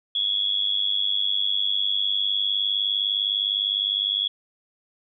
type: tone with amplitude modulation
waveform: sine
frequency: 3369 Hz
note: G#7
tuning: 24 cents sharp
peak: -17 dBFS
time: 0.15-4.28 s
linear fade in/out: 5 ms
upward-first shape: sine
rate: 99.8 Hz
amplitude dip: 90%
effects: none